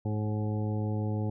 harmonic tone with a mistuned harmonic, 106.2 Hz, G#2, 39 cents sharp, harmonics 1 / 2 / 3 / 4 / 5 / 7 / 8, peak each -29 / -35 / -39 / -41 / -43 / -46 / -47 dBFS, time 0.05-1.3 s, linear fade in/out 5 ms, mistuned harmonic 5, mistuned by +22 cents, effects none

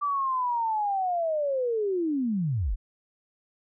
sine linear sweep, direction down, 1172 to 32 Hz, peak -24 dBFS, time 0.01-2.76 s, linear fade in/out 20 ms, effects none

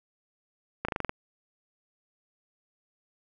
slowing click train, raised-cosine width 0.5 ms, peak -14 dBFS, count 7, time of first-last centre 0.85-1.094 s, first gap 35 ms, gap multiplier 1.06, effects none

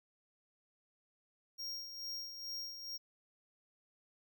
square tone with tremolo, 5580 Hz, F8, 2 cents flat, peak -40 dBFS, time 1.58-2.98 s, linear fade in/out 20 ms, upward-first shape sine, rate 2.3 Hz, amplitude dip 55%, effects none

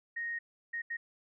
sine tone bursts at uneven times, 1864.7 Hz, A#6, in tune, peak -34 dBFS, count 3, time 0.16-0.39 / 0.73-0.82 / 0.9-0.97 s, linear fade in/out 10 ms, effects none

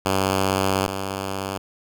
5% pulse tone pair in turn, 96.1 / 96.82 Hz, G2 / G2, -34 / -21 cents, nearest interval unison, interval 13 cents, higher second, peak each -8 / -15 dBFS, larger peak first, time 0.05-0.87 / 0.87-1.58 s, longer first, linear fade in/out 10 ms, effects none

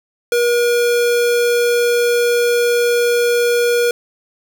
square tone, 478.7 Hz, A#4, 46 cents sharp, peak -13 dBFS, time 0.32-3.91 s, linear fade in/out 2 ms, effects none

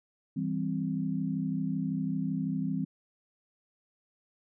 sine chord, C major, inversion first, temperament just, 163.52 / 196.22 / 261.6 Hz, E3 / G3 / C4, -14 / +2 / 0 cents, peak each -33 dBFS, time 0.36-2.85 s, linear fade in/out 10 ms, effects none

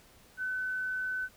sine tone, 1512 Hz, F#6, 37 cents sharp, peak -31 dBFS, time 0.37-1.29 s, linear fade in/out 50 ms, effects pink hiss -59 dBFS RMS until 1.36 s

